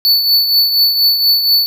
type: tone with tremolo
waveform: square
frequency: 4472 Hz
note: C#8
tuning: 14 cents sharp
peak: -7 dBFS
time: 0.05-1.66 s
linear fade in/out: 0 ms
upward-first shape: triangle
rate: 4.2 Hz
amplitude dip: 60%
effects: none